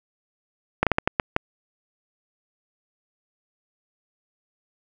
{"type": "slowing click train", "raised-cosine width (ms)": 0.5, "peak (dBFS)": -3, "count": 7, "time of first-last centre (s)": [0.83, 1.364], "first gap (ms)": 37, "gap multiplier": 1.35, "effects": []}